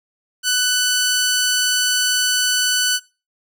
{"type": "tone", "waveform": "10% pulse", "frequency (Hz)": 1493, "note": "F#6", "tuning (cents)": 15, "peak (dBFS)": -7, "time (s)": [0.43, 3], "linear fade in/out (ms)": 50, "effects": ["noise-tail reverb RT60 0.3 s tail -21 dB re dry"]}